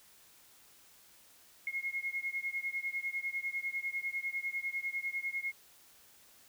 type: beating tone pair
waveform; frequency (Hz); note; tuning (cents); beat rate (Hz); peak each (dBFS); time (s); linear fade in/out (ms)
sine; 2154 / 2164; C7 / C#7; +50 / -42; 10; -37 / -38; 1.67-5.52; 2
effects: white hiss -61 dBFS RMS until 6.48 s